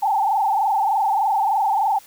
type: tone with frequency modulation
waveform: sine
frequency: 832 Hz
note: G#5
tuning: 3 cents sharp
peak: -16 dBFS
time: 0.02-1.99 s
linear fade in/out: 10 ms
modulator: 23.3 Hz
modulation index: 2.7
effects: white hiss -48 dBFS RMS until 2.06 s